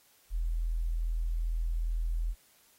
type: tone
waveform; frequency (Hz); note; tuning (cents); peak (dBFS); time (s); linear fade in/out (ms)
sine; 41.2; E1; 0; -28; 0.3-2.35; 50
effects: white hiss -64 dBFS RMS until 2.78 s + AAC 48 kbps